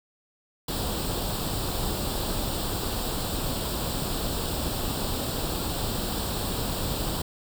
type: noise with comb filter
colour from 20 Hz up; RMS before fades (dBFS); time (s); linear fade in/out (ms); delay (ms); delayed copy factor
pink; -29; 0.68-7.22; 5; 0.24; +0.7
effects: none